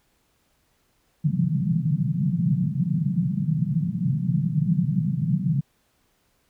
pink band-pass noise, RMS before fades -23 dBFS, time 1.24-5.61 s, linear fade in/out 10 ms, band 140 to 180 Hz, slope 48 dB/octave, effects pink hiss -67 dBFS RMS until 6.49 s

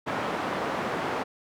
white band-pass noise, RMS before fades -30 dBFS, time 0.06-1.24 s, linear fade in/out 20 ms, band 150 to 1100 Hz, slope 12 dB/octave, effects none

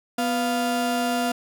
35% pulse tone pair together, 246.9 / 698.3 Hz, B3 / F5, 0 / 0 cents, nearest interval octave + tritone, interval 1800 cents, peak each -23 dBFS, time 0.18-1.32 s, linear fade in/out 5 ms, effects none

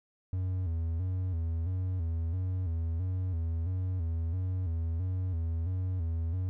triangle tone with vibrato, 87.2 Hz, F2, 2 cents flat, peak -27 dBFS, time 0.33-6.49 s, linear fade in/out 0 ms, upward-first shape square, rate 1.5 Hz, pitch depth 100 cents each way, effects none

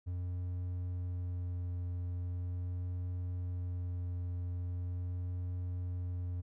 triangle tone with vibrato, 89.1 Hz, F2, 35 cents sharp, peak -33 dBFS, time 0.06-6.42 s, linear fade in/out 20 ms, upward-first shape sine, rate 0.41 Hz, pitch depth 10 cents each way, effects none

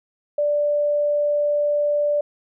sine tone, 587 Hz, D5, 1 cent flat, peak -17 dBFS, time 0.38-2.21 s, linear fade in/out 5 ms, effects none

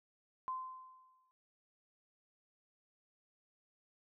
sine tone with exponential decay, 1034 Hz, C6, 21 cents flat, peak -35 dBFS, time 0.48-1.31 s, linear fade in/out 0 ms, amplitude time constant 180 ms, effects none

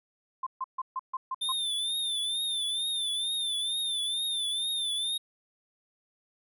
sine tone bursts, 1046.5 Hz, C6, in tune, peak -29 dBFS, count 7, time 0.43-1.522 s, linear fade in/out 5 ms, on 36 ms, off 140 ms
square tone with vibrato, 3577 Hz, A7, 28 cents sharp, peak -29 dBFS, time 1.41-5.18 s, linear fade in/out 10 ms, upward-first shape triangle, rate 2.2 Hz, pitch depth 86 cents each way
effects none

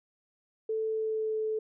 sine tone with pitch glide, 440.3 to 435.5 Hz, A4 to A4, +1 to -18 cents, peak -28 dBFS, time 0.69-1.59 s, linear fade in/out 5 ms, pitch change -19 cents, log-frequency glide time 0.87-1.38 s, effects none

